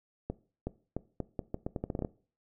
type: accelerating click train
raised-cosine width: 2 ms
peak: -20 dBFS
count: 14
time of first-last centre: 0.3-2.048 s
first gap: 370 ms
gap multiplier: 0.8
effects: noise-tail reverb RT60 0.4 s tail -19 dB re dry